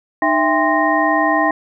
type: tone cluster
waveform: sine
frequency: 306.8 / 661 / 798 / 1045 / 1856 Hz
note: D#4 / E5 / G5 / C6 / A#6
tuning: -24 / +5 / +31 / -2 / -8 cents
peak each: -19 dBFS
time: 0.22-1.51 s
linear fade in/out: 2 ms
effects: none